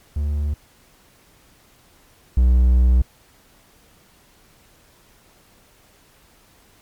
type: tone pair in turn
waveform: triangle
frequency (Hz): 73.5 / 61.92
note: D2 / B1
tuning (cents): +2 / +5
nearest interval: minor third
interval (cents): 297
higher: first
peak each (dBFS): -17 / -9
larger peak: second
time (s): 0.16-0.54 / 2.37-3.02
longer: second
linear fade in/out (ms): 5
effects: pink hiss -54 dBFS RMS until 6.81 s + MP3 96 kbps